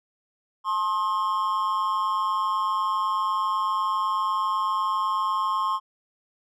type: tone with amplitude modulation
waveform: triangle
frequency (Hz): 1065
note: C6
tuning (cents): +30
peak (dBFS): -17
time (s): 0.64-5.8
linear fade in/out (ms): 50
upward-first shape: sine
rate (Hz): 192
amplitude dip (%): 75
effects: none